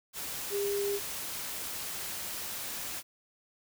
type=tone in noise; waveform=sine; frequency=403 Hz; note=G4; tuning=48 cents sharp; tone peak=-29 dBFS; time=0.5-1 s; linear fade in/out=50 ms; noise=white; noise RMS=-38 dBFS; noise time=0.13-3.03 s; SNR=+6 dB; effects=none